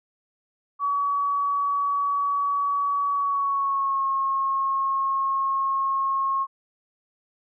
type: tone with pitch glide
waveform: sine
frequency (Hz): 1134 to 1084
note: C#6 to C#6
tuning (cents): +39 to -39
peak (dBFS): -21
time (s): 0.79-6.47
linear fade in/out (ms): 50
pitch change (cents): -78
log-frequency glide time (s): 3.11-4.06
effects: none